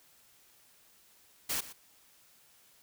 white noise with echo, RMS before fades -33 dBFS, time 1.49-1.61 s, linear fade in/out 10 ms, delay 120 ms, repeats 1, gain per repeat -15 dB, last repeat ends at 1.73 s, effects white hiss -63 dBFS RMS until 2.82 s

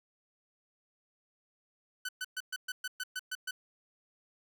sawtooth tone bursts, 1503 Hz, F#6, 27 cents sharp, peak -31 dBFS, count 10, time 2.05-3.51 s, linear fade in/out 5 ms, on 38 ms, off 120 ms, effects none

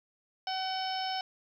harmonic tone with a mistuned harmonic, 756 Hz, F#5, 37 cents sharp, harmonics 1 / 2 / 3 / 4 / 5 / 6 / 7, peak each -33 / -43 / -46 / -40 / -47 / -47 / -39 dBFS, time 0.47-1.21 s, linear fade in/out 2 ms, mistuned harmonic 6, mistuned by -46 cents, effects 11-bit

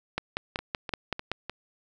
two click trains, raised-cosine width 0.3 ms, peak -12 / -18 dBFS, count 7 / 4, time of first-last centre 0.18-1.316 / 0.59-1.496 s, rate 5.28 / 3.31 Hz, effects none

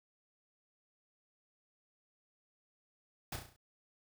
pink noise with echo, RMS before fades -40 dBFS, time 3.32-3.36 s, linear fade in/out 5 ms, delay 34 ms, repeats 6, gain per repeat -5 dB, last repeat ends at 3.564 s, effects none

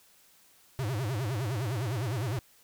square tone with vibrato, 117.7 Hz, A#2, 17 cents sharp, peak -30 dBFS, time 0.79-2.39 s, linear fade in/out 0 ms, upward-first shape sine, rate 9.8 Hz, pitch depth 280 cents each way, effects white hiss -61 dBFS RMS until 2.63 s

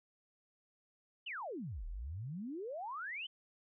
sine exponential two-way sweep, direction down then up, 3147 to 36.22 to 3147 Hz, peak -40 dBFS, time 1.26-3.27 s, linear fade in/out 10 ms, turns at 1.86 s, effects none

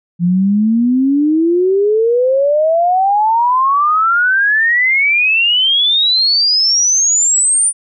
sine exponential sweep, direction up, 170 to 9397 Hz, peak -9 dBFS, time 0.19-7.73 s, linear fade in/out 50 ms, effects none

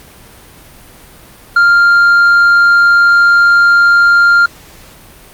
sine tone with tanh clipping, 1396.9 Hz, F6, in tune, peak -5 dBFS, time 1.56-4.46 s, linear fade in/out 5 ms, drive 3 dB, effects pink hiss -38 dBFS RMS until 5.33 s + Opus 48 kbps

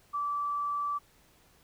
sine tone, 1160 Hz, D6, 22 cents flat, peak -29 dBFS, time 0.13-0.99 s, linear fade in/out 20 ms, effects pink hiss -63 dBFS RMS until 1.63 s

